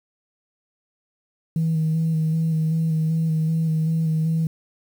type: tone with vibrato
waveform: sine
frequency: 160.2 Hz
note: E3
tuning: 49 cents flat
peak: -17 dBFS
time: 1.56-4.47 s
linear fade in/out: 2 ms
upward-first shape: square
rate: 2.6 Hz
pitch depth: 21 cents each way
effects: tanh soft clip ceiling -15 dBFS + 8-bit